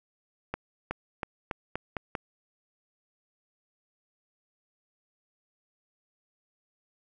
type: accelerating click train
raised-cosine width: 0.5 ms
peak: -16 dBFS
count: 7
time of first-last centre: 0.54-2.152 s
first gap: 370 ms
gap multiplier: 0.87
effects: none